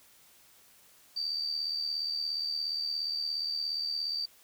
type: tone with amplitude modulation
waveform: sine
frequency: 4636 Hz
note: D8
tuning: 23 cents flat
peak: -28 dBFS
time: 1.16-4.26 s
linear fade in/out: 10 ms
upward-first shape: sine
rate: 77.1 Hz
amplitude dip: 55%
effects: white hiss -60 dBFS RMS until 4.43 s